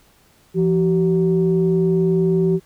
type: tone pair together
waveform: sine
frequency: 169.9 / 381.4 Hz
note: F3 / G4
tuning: -47 / -47 cents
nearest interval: octave + major second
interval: 1400 cents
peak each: -16 dBFS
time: 0.54-2.6 s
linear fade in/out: 50 ms
effects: tanh soft clip ceiling -7 dBFS + pink hiss -55 dBFS RMS until 2.65 s